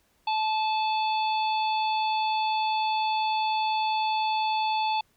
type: harmonic tone with a mistuned harmonic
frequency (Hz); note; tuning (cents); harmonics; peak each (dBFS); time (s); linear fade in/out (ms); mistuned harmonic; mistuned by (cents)
870; A5; -20; 1 / 3 / 4 / 5; -24 / -34 / -36 / -38; 0.27-5.01; 5; 5; +26
effects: pink hiss -67 dBFS RMS until 5.16 s